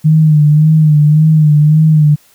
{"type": "tone with vibrato", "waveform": "sine", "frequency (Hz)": 153.1, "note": "D#3", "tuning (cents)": -28, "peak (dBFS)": -4, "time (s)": [0.04, 2.16], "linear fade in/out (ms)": 20, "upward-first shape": "sine", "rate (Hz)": 1.8, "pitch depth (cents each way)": 51, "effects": ["white hiss -48 dBFS RMS until 2.34 s"]}